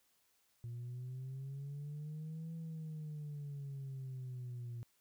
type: exponential two-way sweep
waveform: sine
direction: up then down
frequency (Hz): 117.5 to 164.81 to 117.5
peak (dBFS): -40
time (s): 0.64-4.83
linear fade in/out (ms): 0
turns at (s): 2.54
effects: tanh soft clip ceiling -40 dBFS + white hiss -75 dBFS RMS until 5 s